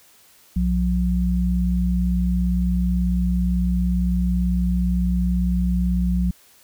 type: tone pair together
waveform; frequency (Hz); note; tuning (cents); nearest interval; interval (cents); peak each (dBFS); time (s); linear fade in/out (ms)
sine; 61.74 / 179.64; B1 / F3; 0 / +49; octave + tritone; 1849; -20; 0.56-6.31; 5
effects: white hiss -53 dBFS RMS until 6.63 s